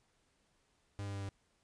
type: tone with pitch steps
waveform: 45% pulse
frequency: 100.8 / 100.05 / 99.3 / 98.55 Hz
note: G2 / G2 / G2 / G2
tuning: +49 / +36 / +23 / +10 cents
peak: -39 dBFS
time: 0.99-1.29 s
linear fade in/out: 0 ms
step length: 75 ms
effects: pink hiss -75 dBFS RMS until 1.63 s + resampled to 22050 Hz